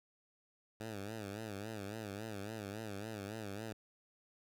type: tone with vibrato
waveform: 10% pulse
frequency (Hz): 105.1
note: G#2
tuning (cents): +21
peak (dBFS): -34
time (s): 0.8-3.73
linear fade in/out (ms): 5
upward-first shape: sine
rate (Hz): 3.6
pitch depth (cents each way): 120
effects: none